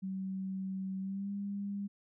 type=tone with pitch glide; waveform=sine; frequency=190.6 to 200.7 Hz; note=G3 to G3; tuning=-48 to +41 cents; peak=-35 dBFS; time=0.02-1.88 s; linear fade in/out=20 ms; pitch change=+89 cents; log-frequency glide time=1-1.31 s; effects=none